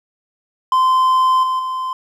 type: tone with level steps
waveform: triangle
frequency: 1034 Hz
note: C6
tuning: 21 cents flat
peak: -9 / -14 / -18 dBFS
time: 0.72-1.93 s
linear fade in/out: 2 ms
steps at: 1.43 / 1.59 s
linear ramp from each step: 5 ms
effects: none